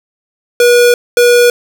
square tone bursts at uneven times, 483.4 Hz, B4, 37 cents flat, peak -5 dBFS, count 2, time 0.6-0.94 / 1.17-1.5 s, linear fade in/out 2 ms, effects none

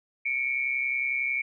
sine tone pair together, 2211 / 2342 Hz, C#7 / D7, -5 / -5 cents, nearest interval minor second, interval 100 cents, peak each -28 dBFS, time 0.25-1.42 s, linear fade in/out 10 ms, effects none

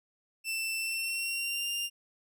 sawtooth tone with pitch glide, 2669 to 2797 Hz, E7 to F7, +21 to +2 cents, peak -28 dBFS, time 0.44-1.9 s, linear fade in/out 50 ms, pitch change +81 cents, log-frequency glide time 0.78-1.69 s, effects none

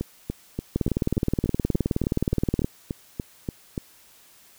two click trains, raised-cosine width 3 ms, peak -9 / -14 dBFS, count 37 / 14, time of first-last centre 0.76-2.645 / 0.01-3.778 s, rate 19.1 / 3.45 Hz, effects white hiss -54 dBFS RMS until 4.58 s

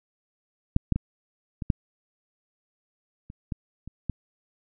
clicks, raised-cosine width 5 ms, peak -6 / -8 / -14 / -19 / -8 / -28 / -17 / -26 / -15 dBFS, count 9, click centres 0.764 / 0.923 / 0.96 / 1.622 / 1.702 / 3.301 / 3.522 / 3.876 / 4.097 s, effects none

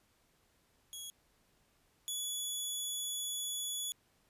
15% pulse tone pair in turn, 3333 / 3405 Hz, G#7 / G#7, +5 / +42 cents, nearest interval unison, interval 37 cents, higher second, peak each -36 / -29 dBFS, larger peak second, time 0.93-1.1 / 2.08-3.92 s, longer second, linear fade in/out 0 ms, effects pink hiss -72 dBFS RMS until 4.29 s + resampled to 32000 Hz

